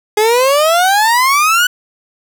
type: exponential sweep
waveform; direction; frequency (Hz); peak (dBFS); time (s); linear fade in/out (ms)
30% pulse; up; 415.3 to 1500; -6; 0.17-1.67; 5
effects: none